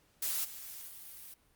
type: noise with level steps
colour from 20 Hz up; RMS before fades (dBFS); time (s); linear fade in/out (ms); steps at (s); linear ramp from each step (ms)
blue; -34 / -46 / -49; 0.22-1.34; 5; 0.44 / 0.88; 10
effects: pink hiss -69 dBFS RMS until 1.55 s + Opus 48 kbps